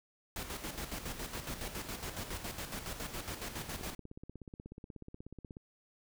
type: noise with tremolo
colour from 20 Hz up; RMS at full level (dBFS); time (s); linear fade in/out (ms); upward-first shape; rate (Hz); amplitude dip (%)
pink; -40; 0.36-3.95; 2; square; 7.2; 55
type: click train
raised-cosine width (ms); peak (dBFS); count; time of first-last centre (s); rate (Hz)
3; -34; 32; 3.69-5.569; 16.5
effects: none